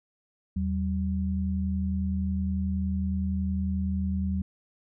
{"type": "tone pair together", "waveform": "sine", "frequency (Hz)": [80.52, 191.4], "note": ["E2", "G3"], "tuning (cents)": [-40, -41], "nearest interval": "octave + minor third", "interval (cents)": 1499, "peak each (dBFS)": -28, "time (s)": [0.56, 4.42], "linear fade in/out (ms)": 5, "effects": []}